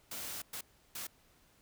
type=noise bursts at uneven times; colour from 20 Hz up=white; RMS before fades=-42 dBFS; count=3; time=0.11-0.42 / 0.53-0.61 / 0.95-1.07 s; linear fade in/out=5 ms; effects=pink hiss -67 dBFS RMS until 1.61 s